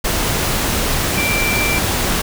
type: tone in noise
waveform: sine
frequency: 2349 Hz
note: D7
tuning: in tune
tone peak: -18 dBFS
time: 1.17-1.79 s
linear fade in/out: 10 ms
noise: pink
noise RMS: -18 dBFS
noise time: 0.04-2.22 s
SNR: -3 dB
effects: none